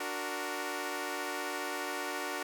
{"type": "chord", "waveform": "10% pulse", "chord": "D augmented", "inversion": "none", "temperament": "equal", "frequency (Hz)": [293.7, 370, 466.2], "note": ["D4", "F#4", "A#4"], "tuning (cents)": [0, 0, 0], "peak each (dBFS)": [-31, -30, -32], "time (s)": [0, 2.43], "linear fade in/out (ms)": 5, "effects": []}